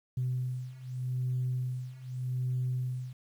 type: beating tone pair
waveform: sine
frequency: 126.2 / 127.03 Hz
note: B2 / B2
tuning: +38 / +49 cents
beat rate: 0.83 Hz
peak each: -34 / -32 dBFS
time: 0.17-3.13 s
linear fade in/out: 5 ms
effects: tanh soft clip ceiling -24 dBFS + 10-bit